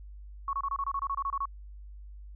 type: tone bursts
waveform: sine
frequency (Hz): 1108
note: C#6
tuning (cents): -1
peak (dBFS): -28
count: 13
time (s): 0.48-1.455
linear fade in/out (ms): 2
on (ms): 51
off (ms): 26
effects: added 50 Hz sine -43 dBFS peak until 2.35 s